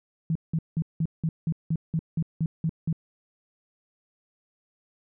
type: tone bursts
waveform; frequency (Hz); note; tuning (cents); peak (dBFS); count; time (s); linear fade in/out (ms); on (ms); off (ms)
sine; 161.5; E3; -35; -22; 12; 0.3-2.928; 2; 54; 180
effects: none